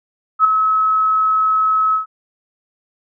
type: tone with ADSR envelope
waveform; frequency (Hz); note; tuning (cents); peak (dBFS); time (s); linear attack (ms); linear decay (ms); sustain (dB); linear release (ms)
sine; 1288; E6; -41; -5; 0.39-2.06; 57; 5; -7; 120
effects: none